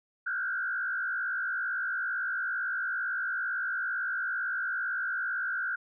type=tone with frequency modulation; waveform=sine; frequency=1500 Hz; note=F#6; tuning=23 cents sharp; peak=-29 dBFS; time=0.26-5.76 s; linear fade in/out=10 ms; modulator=57.8 Hz; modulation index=1.6; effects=none